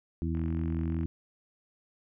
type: harmonic tone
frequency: 81.6 Hz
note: E2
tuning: 17 cents flat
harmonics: 1 / 2 / 3 / 4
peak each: -31 / -34 / -36 / -37 dBFS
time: 0.22-1.06 s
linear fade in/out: 0 ms
type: click train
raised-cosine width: 0.5 ms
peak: -34 dBFS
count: 32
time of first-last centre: 0.35-1.033 s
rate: 45.4 Hz
effects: none